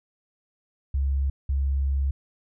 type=tone pair in turn; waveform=sine; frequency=68.5 / 68.5 Hz; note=C#2 / C#2; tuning=-20 / -20 cents; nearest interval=unison; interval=0 cents; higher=neither; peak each=-21 dBFS; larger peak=neither; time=0.94-1.3 / 1.49-2.11 s; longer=second; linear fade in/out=5 ms; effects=none